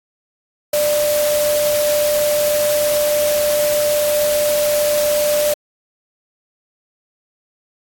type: tone in noise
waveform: sine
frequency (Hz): 593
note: D5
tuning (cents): +17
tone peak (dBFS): -14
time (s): 0.73-5.54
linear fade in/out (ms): 5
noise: white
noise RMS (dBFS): -23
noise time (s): 0.73-5.54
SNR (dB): +6
effects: AAC 64 kbps